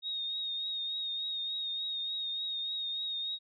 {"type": "tone with vibrato", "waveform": "sine", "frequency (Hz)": 3729, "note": "A#7", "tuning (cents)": 0, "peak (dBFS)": -33, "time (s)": [0.02, 3.39], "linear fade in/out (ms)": 50, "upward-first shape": "triangle", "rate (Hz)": 3.4, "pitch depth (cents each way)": 38, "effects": []}